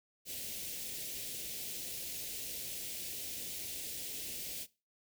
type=band-stop noise; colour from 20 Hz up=white; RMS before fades=-42 dBFS; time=0.25-4.67 s; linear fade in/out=50 ms; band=580 to 2300 Hz; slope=24 dB/octave; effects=noise-tail reverb RT60 0.3 s tail -20 dB re dry